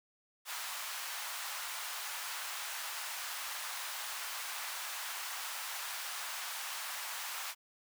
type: high-pass noise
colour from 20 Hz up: pink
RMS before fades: -41 dBFS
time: 0.45-7.55 s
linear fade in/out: 50 ms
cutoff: 870 Hz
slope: 24 dB/octave
effects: none